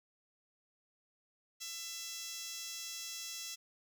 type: tone with high-pass filter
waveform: 15% pulse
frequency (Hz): 669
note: E5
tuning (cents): +25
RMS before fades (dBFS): -44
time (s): 1.6-3.56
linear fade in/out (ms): 20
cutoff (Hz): 4500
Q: 4.1
effects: none